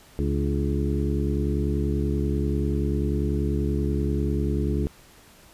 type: harmonic tone with a mistuned harmonic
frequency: 70.3 Hz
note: C#2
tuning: 25 cents sharp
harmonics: 1 / 2 / 3 / 4 / 5 / 6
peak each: -25 / -28 / -30 / -31 / -32 / -33 dBFS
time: 0.19-4.87 s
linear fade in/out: 0 ms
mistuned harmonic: 4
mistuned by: +66 cents
effects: pink hiss -52 dBFS RMS until 5.53 s + resampled to 32000 Hz